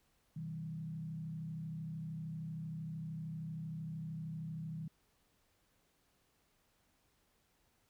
sine tone with frequency modulation, 160 Hz, D#3, 49 cents sharp, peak -40 dBFS, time 0.36-4.88 s, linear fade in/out 5 ms, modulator 33 Hz, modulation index 0.7, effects pink hiss -75 dBFS RMS until 7.89 s

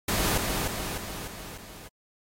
pink noise with echo, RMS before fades -26 dBFS, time 0.08-0.38 s, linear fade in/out 5 ms, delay 300 ms, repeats 5, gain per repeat -4 dB, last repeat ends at 1.88 s, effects AAC 48 kbps

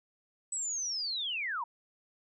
sine linear sweep, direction down, 8020 to 880 Hz, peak -32 dBFS, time 0.52-1.64 s, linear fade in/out 5 ms, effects none

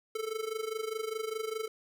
square tone with amplitude modulation, 440.4 Hz, A4, 2 cents sharp, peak -31 dBFS, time 0.15-1.68 s, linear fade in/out 5 ms, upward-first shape sine, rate 24.9 Hz, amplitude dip 80%, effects none

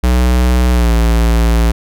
square tone with pitch glide, 61.74 to 57.27 Hz, B1 to A#1, 0 to -30 cents, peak -9 dBFS, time 0.03-1.72 s, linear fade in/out 10 ms, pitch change -130 cents, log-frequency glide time 0.71-0.92 s, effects none

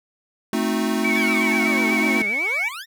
square chord, A diminished seventh, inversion none, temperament equal with one note detuned, 220 / 261.6 / 311.1 / 362.4 Hz, A3 / C4 / Eb4 / Gb4, 0 / 0 / 0 / -36 cents, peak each -24 / -27 / -27 / -28 dBFS, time 0.53-2.22 s, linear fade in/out 2 ms
sine tone with vibrato, 2249 Hz, C#7, 24 cents sharp, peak -20 dBFS, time 1.04-2.69 s, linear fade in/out 10 ms, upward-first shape sine, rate 8.1 Hz, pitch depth 47 cents each way
20% pulse exponential two-way sweep, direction down then up, 1912 to 196 to 1912 Hz, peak -26 dBFS, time 1.12-2.86 s, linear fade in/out 50 ms, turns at 2.28 s
effects none

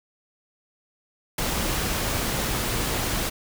pink noise with ADSR envelope, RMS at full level -24 dBFS, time 1.38-3.3 s, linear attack 5 ms, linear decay 15 ms, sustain -2 dB, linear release 15 ms, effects none

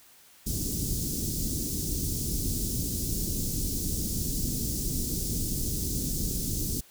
pink band-stop noise, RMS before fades -30 dBFS, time 0.46-6.81 s, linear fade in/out 10 ms, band 330 to 5300 Hz, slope 24 dB/octave, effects white hiss -56 dBFS RMS until 6.9 s

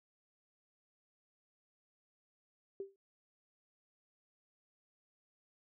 sine tone with exponential decay, 392 Hz, G4, in tune, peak -36 dBFS, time 2.8-2.96 s, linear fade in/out 2 ms, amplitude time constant 34 ms, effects none

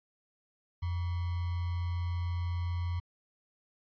sine tone with sample-and-hold, 87.31 Hz, F2, in tune, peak -30 dBFS, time 0.82-3 s, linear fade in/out 10 ms, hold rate 1050 Hz, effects resampled to 11025 Hz

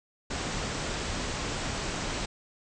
pink low-pass noise, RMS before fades -33 dBFS, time 0.3-2.26 s, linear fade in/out 10 ms, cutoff 8200 Hz, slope 96 dB/octave, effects none

